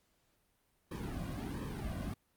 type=noise with flanger; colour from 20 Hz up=brown; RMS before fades=-40 dBFS; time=0.91-2.14 s; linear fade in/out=5 ms; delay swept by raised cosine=1.4 to 2.32 ms; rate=1.4 Hz; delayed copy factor=-1; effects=pink hiss -75 dBFS RMS until 2.36 s + Opus 48 kbps

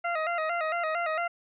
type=tone with vibrato; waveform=20% pulse; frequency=659.3 Hz; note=E5; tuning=in tune; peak=-22 dBFS; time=0.04-1.28 s; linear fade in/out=10 ms; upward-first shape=square; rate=4.4 Hz; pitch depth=80 cents each way; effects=resampled to 8000 Hz

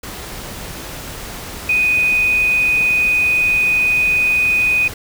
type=tone in noise; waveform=sine; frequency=2489 Hz; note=D#7; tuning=in tune; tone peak=-12 dBFS; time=1.69-4.88 s; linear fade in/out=5 ms; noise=pink; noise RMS=-30 dBFS; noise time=0.03-4.94 s; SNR=+15 dB; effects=none

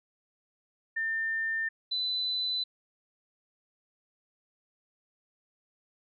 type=tone pair in turn; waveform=sine; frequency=1800 / 4004 Hz; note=A6 / B7; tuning=+39 / +23 cents; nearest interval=octave + major second; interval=1384 cents; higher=second; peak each=-28 dBFS; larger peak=neither; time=0.96-1.69 / 1.91-2.64 s; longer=neither; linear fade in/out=10 ms; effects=none

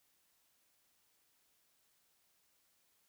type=silence; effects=white hiss -75 dBFS RMS until 3.08 s

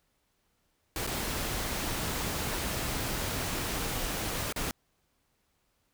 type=noise with dropouts; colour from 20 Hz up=pink; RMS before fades=-33 dBFS; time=0.96-4.71 s; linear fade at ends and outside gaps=1 ms; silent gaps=1.067-1.073 / 4.525-4.561 s; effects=pink hiss -74 dBFS RMS until 5.93 s

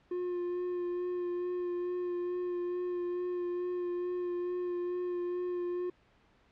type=tone with vibrato; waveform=triangle; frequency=355.4 Hz; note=F4; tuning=30 cents sharp; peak=-30 dBFS; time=0.11-5.9 s; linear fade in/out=5 ms; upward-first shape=sine; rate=2.3 Hz; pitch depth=16 cents each way; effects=pink hiss -66 dBFS RMS until 6.51 s + low-pass 3000 Hz 12 dB/octave

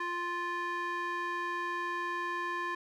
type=tone with band-pass filter; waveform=square; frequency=349.2 Hz; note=F4; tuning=in tune; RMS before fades=-35 dBFS; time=0-2.75 s; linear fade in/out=5 ms; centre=1400 Hz; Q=6.1; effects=none

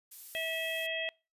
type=noise; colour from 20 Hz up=violet; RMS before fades=-45 dBFS; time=0.11-0.87 s; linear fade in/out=10 ms
type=harmonic tone; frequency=649 Hz; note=E5; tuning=27 cents flat; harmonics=1 / 3 / 4 / 5; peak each=-38 / -38 / -38 / -38 dBFS; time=0.35-1.09 s; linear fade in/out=0 ms
effects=noise-tail reverb RT60 0.3 s tail -25 dB re dry + resampled to 32000 Hz

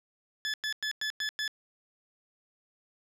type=tone bursts; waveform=20% pulse; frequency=1725 Hz; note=A6; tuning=35 cents flat; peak=-25 dBFS; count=6; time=0.45-1.478 s; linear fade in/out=0 ms; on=88 ms; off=100 ms; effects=low-pass 8000 Hz 12 dB/octave

